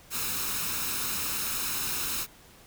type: noise with comb filter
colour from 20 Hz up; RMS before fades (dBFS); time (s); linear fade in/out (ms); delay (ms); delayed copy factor
white; -31; 0.1-2.27; 50; 0.76; +0.55
effects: pink hiss -54 dBFS RMS until 2.66 s